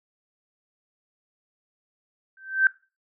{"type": "tone with exponential growth", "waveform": "sine", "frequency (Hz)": 1554, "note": "G6", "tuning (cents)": -16, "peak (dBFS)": -12, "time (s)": [2.37, 2.67], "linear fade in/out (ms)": 2, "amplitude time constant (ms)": 65, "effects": ["noise-tail reverb RT60 0.3 s tail -20 dB re dry"]}